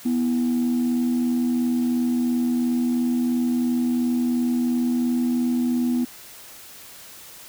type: tone pair together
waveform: sine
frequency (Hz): 245.6 / 328.5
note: B3 / E4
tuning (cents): -9 / -6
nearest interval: perfect fourth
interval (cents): 503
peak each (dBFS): -18 / -28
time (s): 0.05-6.05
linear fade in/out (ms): 10
effects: tanh soft clip ceiling -15 dBFS + white hiss -43 dBFS RMS until 7.48 s